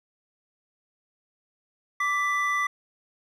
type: tone pair together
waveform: triangle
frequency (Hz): 1167 / 1986.6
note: D6 / B6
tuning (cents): -11 / +10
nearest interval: major sixth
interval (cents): 921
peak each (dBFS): -24 / -24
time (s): 2-2.67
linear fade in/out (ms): 5
effects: none